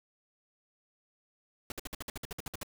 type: noise bursts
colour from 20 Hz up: pink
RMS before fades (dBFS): -39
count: 13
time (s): 1.7-2.632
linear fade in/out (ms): 2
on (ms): 20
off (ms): 56
effects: none